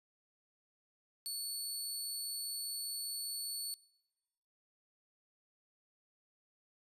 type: tone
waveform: 20% pulse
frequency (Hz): 4435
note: C#8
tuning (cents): 0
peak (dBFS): -32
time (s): 1.26-3.74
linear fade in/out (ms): 0
effects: noise-tail reverb RT60 1.0 s tail -23 dB re dry + resampled to 32000 Hz